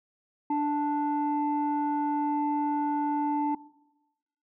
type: tone pair together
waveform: sine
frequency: 293.7 / 880.1 Hz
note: D4 / A5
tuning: 0 / 0 cents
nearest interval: octave + perfect fifth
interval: 1900 cents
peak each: -26 dBFS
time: 0.5-3.55 s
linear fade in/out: 5 ms
effects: noise-tail reverb RT60 1.0 s tail -21 dB re dry + tanh soft clip ceiling -20 dBFS